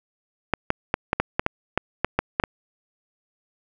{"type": "clicks", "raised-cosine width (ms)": 0.5, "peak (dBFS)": -4, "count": 12, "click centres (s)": [0.537, 0.704, 0.941, 1.131, 1.2, 1.395, 1.464, 1.776, 2.046, 2.19, 2.399, 2.438], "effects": []}